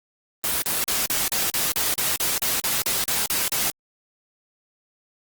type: noise bursts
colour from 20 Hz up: white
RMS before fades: -23 dBFS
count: 15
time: 0.44-3.7 s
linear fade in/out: 0 ms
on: 180 ms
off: 40 ms
effects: Opus 24 kbps